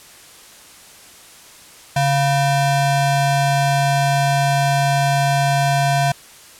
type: ring-modulated tone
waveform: square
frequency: 418.5 Hz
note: G#4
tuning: 13 cents sharp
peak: -12 dBFS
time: 1.96-6.12 s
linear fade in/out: 5 ms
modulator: 278 Hz
effects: white hiss -43 dBFS RMS until 6.59 s + low-pass 11000 Hz 12 dB/octave